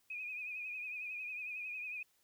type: tone with vibrato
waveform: sine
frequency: 2484 Hz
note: D#7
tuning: 3 cents flat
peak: -40 dBFS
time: 0.1-2.03 s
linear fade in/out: 5 ms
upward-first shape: triangle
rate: 11 Hz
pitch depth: 68 cents each way
effects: white hiss -74 dBFS RMS until 2.23 s